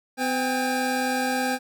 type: tone pair together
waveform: 25% pulse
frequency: 254.5 / 802 Hz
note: C4 / G5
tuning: -48 / +39 cents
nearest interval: octave + minor sixth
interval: 1987 cents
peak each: -22 dBFS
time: 0.17-1.59 s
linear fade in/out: 50 ms
effects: none